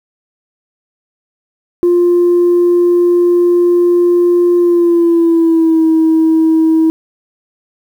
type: tone with pitch glide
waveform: sine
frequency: 350.4 to 321.3 Hz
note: F4 to E4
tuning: +6 to -44 cents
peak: -5 dBFS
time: 1.83-6.9 s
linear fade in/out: 0 ms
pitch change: -150 cents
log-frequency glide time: 4.57-5.85 s
effects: tanh soft clip ceiling -4 dBFS + 7-bit